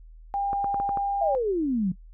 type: tone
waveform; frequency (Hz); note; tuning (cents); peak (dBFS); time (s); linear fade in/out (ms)
sine; 800; G5; +35; -24; 0.34-1.35; 0
type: clicks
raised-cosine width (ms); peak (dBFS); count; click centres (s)
1; -19; 6; 0.531 / 0.644 / 0.744 / 0.8 / 0.892 / 0.973
type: exponential sweep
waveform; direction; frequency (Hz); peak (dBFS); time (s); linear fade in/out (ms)
sine; down; 698.5 to 174.1; -22; 1.21-1.92; 5
effects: noise-tail reverb RT60 0.1 s tail -17 dB re dry + added 40 Hz sine -44 dBFS peak until 2.13 s